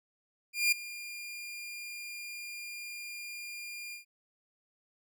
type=tone with ADSR envelope; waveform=sawtooth; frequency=2407 Hz; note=D7; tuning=42 cents sharp; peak=-19 dBFS; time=0.53-4.05 s; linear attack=190 ms; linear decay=8 ms; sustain=-18 dB; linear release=120 ms; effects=none